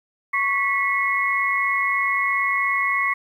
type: tone cluster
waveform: sine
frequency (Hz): 1111 / 1967 / 2170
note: C#6 / B6 / C#7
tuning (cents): +4 / -7 / -37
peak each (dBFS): -23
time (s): 0.33-3.14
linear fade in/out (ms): 10
effects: 9-bit